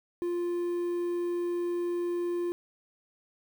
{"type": "tone with quantisation", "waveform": "triangle", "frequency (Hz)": 349.2, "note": "F4", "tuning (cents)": 0, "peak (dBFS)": -26, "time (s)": [0.22, 2.52], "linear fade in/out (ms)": 0, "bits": 9, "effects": []}